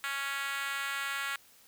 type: tone with high-pass filter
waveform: 5% pulse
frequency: 277.2 Hz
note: C#4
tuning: in tune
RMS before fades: -35 dBFS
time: 0.04-1.36 s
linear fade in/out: 0 ms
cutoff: 1400 Hz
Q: 2.1
effects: white hiss -60 dBFS RMS until 1.67 s